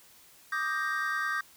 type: chord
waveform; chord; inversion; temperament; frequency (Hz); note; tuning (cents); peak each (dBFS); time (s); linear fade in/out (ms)
triangle; Eb major seventh; third; equal with one note detuned; 1174.7 / 1244.5 / 1578 / 1864.7; D6 / Eb6 / G6 / Bb6; 0 / 0 / +11 / 0; -34 / -34 / -30 / -33; 0.52-1.41; 5
effects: white hiss -57 dBFS RMS until 1.56 s